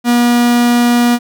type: tone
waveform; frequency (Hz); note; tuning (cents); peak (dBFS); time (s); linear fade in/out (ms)
45% pulse; 240.4; B3; -46; -8; 0.04-1.19; 50
effects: none